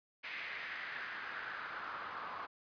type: noise with band-pass filter sweep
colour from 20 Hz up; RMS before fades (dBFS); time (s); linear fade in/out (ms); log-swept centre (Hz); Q
pink; -44; 0.23-2.47; 20; 2200 to 1100; 3.4
effects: resampled to 11025 Hz